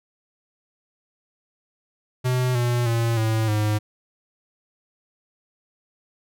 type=tone with pitch steps; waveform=square; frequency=126.5 / 121.07 / 115.87 / 110.89 / 106.13 Hz; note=B2 / B2 / A#2 / A2 / G#2; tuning=+42 / -34 / -10 / +14 / +38 cents; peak=-20 dBFS; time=2.24-3.79 s; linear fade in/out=20 ms; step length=310 ms; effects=none